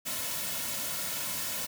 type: noise with comb filter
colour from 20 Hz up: white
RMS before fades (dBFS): -34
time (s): 0.05-1.67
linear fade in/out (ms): 20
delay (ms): 2.5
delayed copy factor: -0.6
effects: none